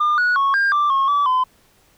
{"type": "tone with pitch steps", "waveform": "sine", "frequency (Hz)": [1205, 1463, 1103, 1603, 1176, 1086, 1151, 1020], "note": ["D6", "F#6", "C#6", "G6", "D6", "C#6", "D6", "C6"], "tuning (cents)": [44, -20, -9, 38, 2, -36, -35, -44], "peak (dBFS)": -12, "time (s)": [0, 1.44], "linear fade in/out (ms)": 10, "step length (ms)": 180, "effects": ["tanh soft clip ceiling -13 dBFS", "pink hiss -56 dBFS RMS until 1.97 s"]}